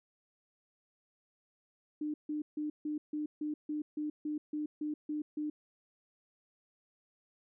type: tone bursts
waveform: sine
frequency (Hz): 301.1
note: D4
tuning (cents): +43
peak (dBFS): -33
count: 13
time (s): 2.01-5.5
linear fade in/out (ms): 5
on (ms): 130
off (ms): 150
effects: none